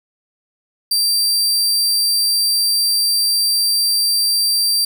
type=tone; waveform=sawtooth; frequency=4699 Hz; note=D8; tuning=in tune; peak=-11 dBFS; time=0.91-4.85 s; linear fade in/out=5 ms; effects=none